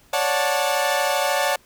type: chord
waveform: sawtooth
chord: D major seventh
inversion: third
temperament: equal with one note detuned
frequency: 554.4 / 587.3 / 730.2 / 880 Hz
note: C#5 / D5 / F#5 / A5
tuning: 0 / 0 / -23 / 0 cents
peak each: -21 dBFS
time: 0.13-1.56 s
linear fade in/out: 5 ms
effects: pink hiss -55 dBFS RMS until 1.65 s